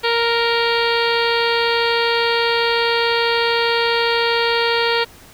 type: harmonic tone with a mistuned harmonic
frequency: 466.2 Hz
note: A#4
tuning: in tune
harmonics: 1 / 2 / 3 / 4 / 5 / 6 / 7 / 8 / 9 / 10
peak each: -19 / -22 / -24 / -25 / -26 / -27 / -27 / -28 / -29 / -29 dBFS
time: 0.03-5.05 s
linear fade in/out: 20 ms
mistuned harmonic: 10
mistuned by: -49 cents
effects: pink hiss -44 dBFS RMS until 5.33 s